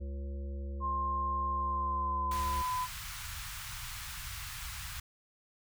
harmonic tone, 69.2 Hz, C#2, 2 cents flat, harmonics 1 / 3 / 5 / 7 / 8, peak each -36 / -49 / -51 / -56 / -54 dBFS, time 0-2.63 s, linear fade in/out 20 ms
sine tone with pitch glide, 1058 to 1005.6 Hz, C6 to B5, +19 to +31 cents, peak -31 dBFS, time 0.8-2.88 s, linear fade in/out 50 ms, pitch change -88 cents, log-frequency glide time 1.51-2.58 s
pink band-stop noise, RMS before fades -42 dBFS, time 2.31-5 s, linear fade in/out 5 ms, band 120 to 1100 Hz, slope 24 dB/octave
effects none

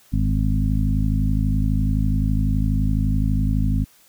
harmonic tone with a mistuned harmonic, 51.91 Hz, G#1, in tune, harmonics 1 / 2 / 3 / 4 / 5, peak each -20 / -23 / -25 / -26 / -27 dBFS, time 0.12-3.85 s, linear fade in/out 20 ms, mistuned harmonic 1, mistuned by -110 cents, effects white hiss -54 dBFS RMS until 4.08 s

